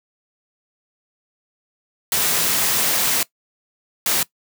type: noise bursts at uneven times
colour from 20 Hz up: white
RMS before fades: -19 dBFS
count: 2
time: 2.12-3.23 / 4.06-4.23 s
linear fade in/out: 2 ms
effects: noise-tail reverb RT60 0.1 s tail -20 dB re dry + high-pass 100 Hz 12 dB/octave